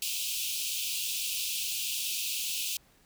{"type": "high-pass noise", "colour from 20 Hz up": "pink", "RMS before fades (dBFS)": -33, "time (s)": [0.02, 2.77], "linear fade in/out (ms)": 2, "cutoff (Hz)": 2500, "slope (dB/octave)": 96, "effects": ["pink hiss -63 dBFS RMS until 3.05 s"]}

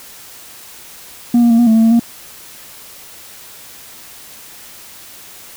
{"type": "tone with pitch steps", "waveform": "sine", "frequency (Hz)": [238.9, 236.4, 229.9, 239, 221.9, 224.3, 226.4, 233.9], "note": ["A#3", "A#3", "A#3", "A#3", "A3", "A3", "A3", "A#3"], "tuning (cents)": [43, 24, -24, 43, 15, 34, 50, 6], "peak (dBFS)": -4, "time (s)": [1.34, 1.996], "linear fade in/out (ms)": 5, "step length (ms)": 82, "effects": ["tanh soft clip ceiling -6 dBFS", "white hiss -37 dBFS RMS until 5.56 s"]}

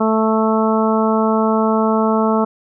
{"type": "harmonic tone", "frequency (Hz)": 220, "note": "A3", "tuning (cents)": 0, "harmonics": [1, 2, 3, 4, 5, 6], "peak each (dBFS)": [-16, -19, -21, -22, -23, -24], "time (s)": [0, 2.45], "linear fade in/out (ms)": 10, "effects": []}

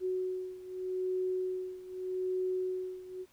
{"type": "beating tone pair", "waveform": "sine", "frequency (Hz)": [370, 370.82], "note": ["F#4", "F#4"], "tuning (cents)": [0, 4], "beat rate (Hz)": 0.82, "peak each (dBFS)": [-34, -37], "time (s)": [0, 3.26], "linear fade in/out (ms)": 50, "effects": ["pink hiss -66 dBFS RMS until 3.32 s"]}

